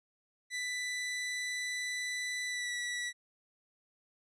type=tone with pitch glide; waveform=sawtooth; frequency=1986 to 1950.8 Hz; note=B6 to B6; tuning=+9 to -22 cents; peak=-31 dBFS; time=0.5-3.13 s; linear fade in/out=50 ms; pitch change=-31 cents; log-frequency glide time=2.46-2.72 s; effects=resampled to 22050 Hz